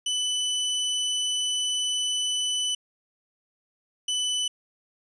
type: tone pair in turn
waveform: sawtooth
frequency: 2993 / 2993 Hz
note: F#7 / F#7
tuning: +19 / +19 cents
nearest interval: unison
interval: 0 cents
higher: neither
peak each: -21 / -21 dBFS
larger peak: neither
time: 0.06-2.75 / 4.08-4.48 s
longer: first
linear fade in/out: 5 ms
effects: resampled to 22050 Hz